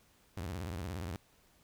sawtooth tone with vibrato, 87.31 Hz, F2, in tune, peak -34 dBFS, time 0.37-1.16 s, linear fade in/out 0 ms, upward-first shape sine, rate 17 Hz, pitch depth 280 cents each way, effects pink hiss -67 dBFS RMS until 1.63 s

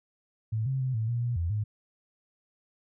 sine tone with pitch steps, 110.2 / 133.3 / 129.7 / 110.9 / 119 / 120.4 / 84.6 / 106 Hz, A2 / C3 / C3 / A2 / A#2 / B2 / E2 / G#2, +3 / +33 / -15 / +14 / +36 / -44 / +45 / +36 cents, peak -26 dBFS, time 0.52-1.64 s, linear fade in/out 10 ms, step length 140 ms, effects none

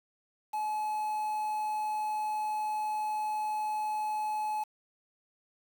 triangle tone with quantisation, 854 Hz, G#5, 48 cents sharp, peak -28 dBFS, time 0.53-4.64 s, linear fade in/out 10 ms, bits 8, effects none

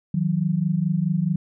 sine tone pair together, 158.3 / 183 Hz, D#3 / F#3, +30 / -19 cents, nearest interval minor third, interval 251 cents, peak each -22 dBFS, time 0.14-1.36 s, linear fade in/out 5 ms, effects none

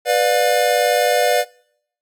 square chord, B diminished, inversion none, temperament just, 493.9 / 592.7 / 711.2 Hz, B4 / D5 / F5, 0 / +16 / +31 cents, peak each -19 dBFS, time 0.05-1.45 s, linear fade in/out 50 ms, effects noise-tail reverb RT60 0.7 s tail -25 dB re dry + AAC 64 kbps

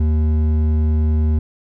sine tone with hard clipping, 77.5 Hz, D#2, 6 cents flat, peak -15 dBFS, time 0-1.39 s, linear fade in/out 5 ms, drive 8 dB, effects none

